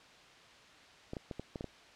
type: clicks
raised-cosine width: 2 ms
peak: -26 dBFS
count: 7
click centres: 1.134 / 1.168 / 1.312 / 1.396 / 1.558 / 1.609 / 1.643 s
effects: white hiss -57 dBFS RMS until 1.95 s + low-pass 4000 Hz 12 dB/octave